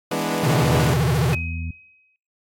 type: chord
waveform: 15% pulse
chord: E dominant seventh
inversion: none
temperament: equal with one note detuned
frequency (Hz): 163.58 / 207.7 / 246.9 / 293.7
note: E3 / G#3 / B3 / D4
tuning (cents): -13 / 0 / 0 / 0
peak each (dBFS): -21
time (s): 0.11-0.94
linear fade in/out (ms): 5
type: tone with vibrato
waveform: square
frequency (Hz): 140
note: C#3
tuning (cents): +18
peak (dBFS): -18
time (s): 0.43-1.35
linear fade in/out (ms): 5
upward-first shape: sine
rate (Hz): 14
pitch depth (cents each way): 300
type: harmonic tone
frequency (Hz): 82.1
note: E2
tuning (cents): -6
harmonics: 1 / 2 / 3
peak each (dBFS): -26 / -35 / -38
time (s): 0.62-1.71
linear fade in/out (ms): 5
type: tone with exponential decay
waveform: sine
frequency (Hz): 2529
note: D#7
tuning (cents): +28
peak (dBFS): -23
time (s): 1.33-2.16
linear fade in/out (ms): 1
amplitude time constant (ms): 180
effects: noise-tail reverb RT60 0.5 s tail -25 dB re dry + AAC 64 kbps

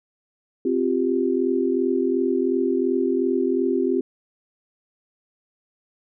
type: chord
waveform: sine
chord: C suspended fourth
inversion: none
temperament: equal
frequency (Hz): 261.6 / 349.2 / 392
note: C4 / F4 / G4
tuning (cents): 0 / 0 / 0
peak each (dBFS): -23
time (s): 0.65-4.01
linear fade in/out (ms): 5
effects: none

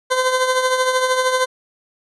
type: tone with tremolo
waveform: 20% pulse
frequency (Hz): 513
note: C5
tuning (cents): -34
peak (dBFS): -8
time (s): 0.1-1.46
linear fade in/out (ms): 20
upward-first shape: triangle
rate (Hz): 13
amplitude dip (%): 60
effects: resampled to 24000 Hz

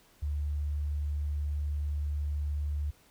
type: tone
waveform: sine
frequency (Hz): 73.42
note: D2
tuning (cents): 0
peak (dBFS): -29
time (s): 0.22-2.91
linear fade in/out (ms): 10
effects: pink hiss -62 dBFS RMS until 3.1 s

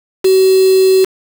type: tone with quantisation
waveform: sine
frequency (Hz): 378.8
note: F#4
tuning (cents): +41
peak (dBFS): -6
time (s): 0.24-1.05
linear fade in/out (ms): 10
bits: 3
effects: none

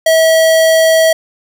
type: tone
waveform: square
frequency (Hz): 646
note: E5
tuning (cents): -35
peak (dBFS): -7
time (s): 0.06-1.13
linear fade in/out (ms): 5
effects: none

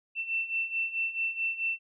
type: beating tone pair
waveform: sine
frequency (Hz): 2681 / 2685.6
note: E7 / E7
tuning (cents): +29 / +32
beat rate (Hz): 4.6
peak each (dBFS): -34 / -30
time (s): 0.15-1.79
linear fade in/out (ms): 50
effects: none

